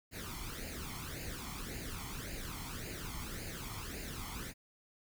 pink noise with flanger, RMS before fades -43 dBFS, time 0.11-4.54 s, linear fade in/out 50 ms, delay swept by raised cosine 0.43 to 0.94 ms, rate 1.8 Hz, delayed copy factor +0.7, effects none

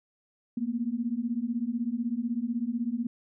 sine beating tone pair, 227 / 243 Hz, A#3 / B3, -46 / -28 cents, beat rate 16 Hz, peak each -31 / -30 dBFS, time 0.57-3.07 s, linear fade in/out 5 ms, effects none

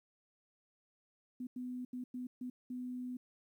sine tone bursts at uneven times, 250 Hz, B3, 21 cents sharp, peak -39 dBFS, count 6, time 1.4-1.47 / 1.56-1.85 / 1.93-2.04 / 2.14-2.27 / 2.41-2.5 / 2.7-3.17 s, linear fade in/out 5 ms, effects 12-bit

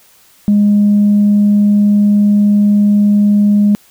sine tone, 205.9 Hz, G#3, 15 cents flat, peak -5 dBFS, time 0.48-3.75 s, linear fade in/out 0 ms, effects tanh soft clip ceiling -3 dBFS + white hiss -47 dBFS RMS until 3.9 s

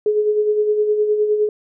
sine tone with tremolo, 422.4 Hz, G#4, 29 cents sharp, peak -12 dBFS, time 0.06-1.49 s, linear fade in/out 2 ms, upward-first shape sine, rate 9.7 Hz, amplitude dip 50%, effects none

